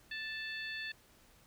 harmonic tone, 880 Hz, A5, in tune, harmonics 2 / 3 / 4 / 5, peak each -41 / -45 / -47 / -49 dBFS, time 0.11-0.92 s, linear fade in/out 5 ms, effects pink hiss -64 dBFS RMS until 1.46 s

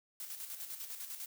blue noise with tremolo, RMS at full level -43 dBFS, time 0.2-1.26 s, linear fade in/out 2 ms, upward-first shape square, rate 10 Hz, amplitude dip 50%, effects none

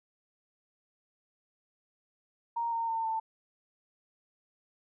sine tone with pitch steps, 932.3 / 918.4 / 904.7 / 891.2 Hz, A#5 / A#5 / A5 / A5, 0 / -26 / +48 / +22 cents, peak -29 dBFS, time 2.56-3.2 s, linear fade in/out 10 ms, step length 160 ms, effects none

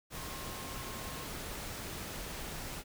sine tone in noise, 1071 Hz, C6, 40 cents sharp, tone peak -50 dBFS, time 0.12-1.27 s, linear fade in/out 50 ms, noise pink, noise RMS -42 dBFS, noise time 0.1-2.84 s, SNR -11 dB, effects none

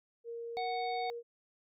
sine tone with pitch glide, 466.2 to 471.1 Hz, A#4 to A#4, 0 to +18 cents, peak -39 dBFS, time 0.24-1.23 s, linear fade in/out 50 ms, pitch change +18 cents, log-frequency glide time 0.5-0.88 s
harmonic tone, 740 Hz, F#5, in tune, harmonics 1 / 3 / 5 / 6, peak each -34 / -44 / -48 / -50 dBFS, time 0.57-1.1 s, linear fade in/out 0 ms
effects none

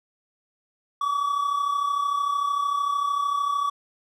triangle tone pair together, 1137.7 / 1171 Hz, C#6 / D6, +45 / -5 cents, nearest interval unison, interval 50 cents, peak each -21 / -28 dBFS, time 1.01-3.7 s, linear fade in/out 5 ms, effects none

